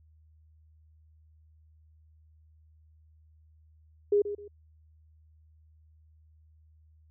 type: tone with echo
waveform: sine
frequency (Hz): 410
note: G#4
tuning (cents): -22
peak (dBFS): -20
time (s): 4.12-4.22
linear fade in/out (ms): 5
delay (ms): 130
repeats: 2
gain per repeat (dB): -11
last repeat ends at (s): 4.48
effects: added 78 Hz sine -57 dBFS peak until 7.1 s